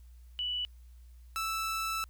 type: tone pair in turn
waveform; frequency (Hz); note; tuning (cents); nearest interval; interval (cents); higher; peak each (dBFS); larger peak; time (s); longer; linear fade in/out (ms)
sine / sawtooth; 2960 / 1318.5; F#7 / E6; 0 / 0; octave + major second; 1400; first; -31 / -28; second; 0.39-0.65 / 1.36-2.04; second; 0
effects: added 60 Hz sine -50 dBFS peak until 2.09 s + white hiss -71 dBFS RMS until 2.09 s